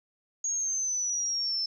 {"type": "exponential sweep", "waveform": "sine", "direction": "down", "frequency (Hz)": [6640, 5274], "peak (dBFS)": -27, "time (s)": [0.44, 1.66], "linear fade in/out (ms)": 5, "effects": ["11-bit"]}